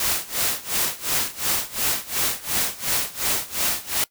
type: noise with tremolo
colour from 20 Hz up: white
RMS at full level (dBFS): -21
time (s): 0-4.04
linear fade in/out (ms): 2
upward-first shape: sine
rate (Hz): 2.8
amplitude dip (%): 90
effects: noise-tail reverb RT60 0.1 s tail -20 dB re dry